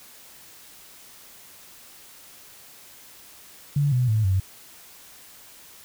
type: tone with pitch steps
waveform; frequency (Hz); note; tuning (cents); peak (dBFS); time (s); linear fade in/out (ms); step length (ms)
sine; 143.7 / 125.1 / 108.9 / 94.81; D3 / B2 / A2 / F#2; -37 / +23 / -17 / +43; -18; 3.76-4.4; 5; 160
effects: white hiss -48 dBFS RMS until 5.84 s